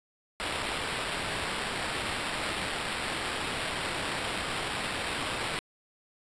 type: noise with sample-and-hold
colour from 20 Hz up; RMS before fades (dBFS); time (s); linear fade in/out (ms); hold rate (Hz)
blue; -33; 0.4-5.59; 0; 6300
effects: resampled to 22050 Hz